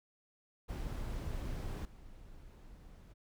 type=noise with level steps; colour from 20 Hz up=brown; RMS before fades=-39 / -54 dBFS; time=0.68-3.14 s; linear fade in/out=20 ms; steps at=1.85 s; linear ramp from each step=2 ms; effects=none